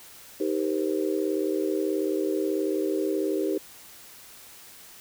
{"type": "chord", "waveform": "sine", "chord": "C minor seventh", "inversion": "first", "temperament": "just", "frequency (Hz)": [314, 392.4, 470.9, 523.3], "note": ["Eb4", "G4", "Bb4", "C5"], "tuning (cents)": [16, 2, 18, 0], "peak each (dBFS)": [-28, -27, -33, -33], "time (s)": [0.4, 3.58], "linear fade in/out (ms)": 5, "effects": ["white hiss -48 dBFS RMS until 5 s"]}